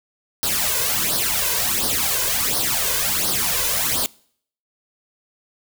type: noise with flanger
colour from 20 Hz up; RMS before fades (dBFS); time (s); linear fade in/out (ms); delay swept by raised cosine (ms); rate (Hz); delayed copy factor
white; -21; 0.43-4.06; 0; 0.2 to 2; 1.4; +0.75
effects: noise-tail reverb RT60 0.6 s tail -24 dB re dry